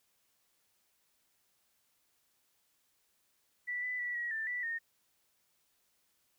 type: tone with pitch steps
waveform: sine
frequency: 1964 / 1994 / 1953 / 1911 / 1778 / 1965 / 1840 Hz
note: B6 / B6 / B6 / A#6 / A6 / B6 / A#6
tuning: -10 / +16 / -20 / +43 / +18 / -9 / -23 cents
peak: -34 dBFS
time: 3.67-4.79 s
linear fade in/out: 20 ms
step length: 160 ms
effects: white hiss -75 dBFS RMS until 6.38 s